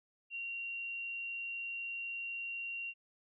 sine tone, 2756 Hz, F7, 24 cents flat, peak -38 dBFS, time 0.3-2.94 s, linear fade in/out 50 ms, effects none

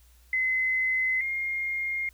sine tone pair in turn, 2043 / 2128 Hz, C7 / C7, -42 / +29 cents, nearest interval minor second, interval 71 cents, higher second, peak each -23 / -27 dBFS, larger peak first, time 0.33-1.21 / 1.21-2.09 s, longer neither, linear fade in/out 2 ms, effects added 60 Hz sine -55 dBFS peak until 2.13 s + white hiss -63 dBFS RMS until 2.13 s

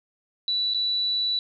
sine tone with dropouts, 3951 Hz, B7, in tune, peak -22 dBFS, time 0.48-1.39 s, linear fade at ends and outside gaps 1 ms, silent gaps 0.737-0.745 s, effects none

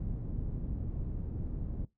pink low-pass noise, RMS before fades -36 dBFS, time 0-1.85 s, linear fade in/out 2 ms, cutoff 190 Hz, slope 12 dB/octave, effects noise-tail reverb RT60 0.2 s tail -21 dB re dry

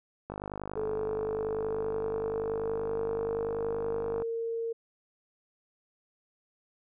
click train, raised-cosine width 1 ms, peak -23 dBFS, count 199, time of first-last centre 0.3-4.221 s, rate 50.5 Hz
sine tone with pitch glide, 432.9 to 458.6 Hz, A4 to A#4, -28 to -28 cents, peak -30 dBFS, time 0.76-4.73 s, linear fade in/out 10 ms, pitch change +100 cents, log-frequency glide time 0.89-3.61 s
effects none

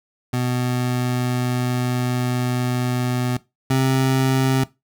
25% pulse tone pair in turn, 124.6 / 132.01 Hz, B2 / C3, +16 / +16 cents, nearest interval minor second, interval 100 cents, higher second, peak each -16 / -12 dBFS, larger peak second, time 0.33-3.37 / 3.7-4.64 s, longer first, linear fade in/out 5 ms, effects noise-tail reverb RT60 0.2 s tail -18 dB re dry

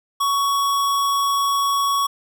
square tone, 1118 Hz, C#6, 14 cents sharp, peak -18 dBFS, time 0.2-2.07 s, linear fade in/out 10 ms, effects none

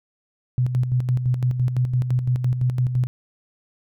sine tone with tremolo, 125.4 Hz, B2, 27 cents sharp, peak -16 dBFS, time 0.58-3.07 s, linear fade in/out 0 ms, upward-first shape square, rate 5.9 Hz, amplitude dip 55%, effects none

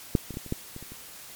clicks, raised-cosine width 3 ms, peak -7 / -23 / -29 / -20 / -29 / -14 / -26 / -29 / -30 dBFS, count 9, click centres 0.152 / 0.307 / 0.341 / 0.371 / 0.463 / 0.524 / 0.764 / 0.826 / 0.92 s, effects white hiss -45 dBFS RMS until 1.35 s + MP3 96 kbps

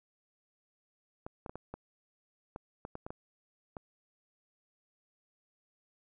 clicks, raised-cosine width 1 ms, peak -27 dBFS, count 11, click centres 1.265 / 1.462 / 1.495 / 1.556 / 1.74 / 2.561 / 2.851 / 2.954 / 3.065 / 3.105 / 3.768 s, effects none

